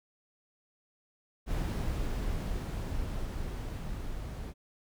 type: noise with level ramp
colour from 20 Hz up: brown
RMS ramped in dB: -31 to -39 dBFS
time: 1.46-4.54 s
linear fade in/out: 50 ms
effects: none